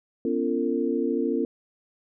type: tone cluster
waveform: sine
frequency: 246.3 / 280 / 340.6 / 452.4 Hz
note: B3 / C#4 / F4 / A4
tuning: -5 / +18 / -43 / +48 cents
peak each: -28 dBFS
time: 0.25-1.45 s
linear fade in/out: 2 ms
effects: none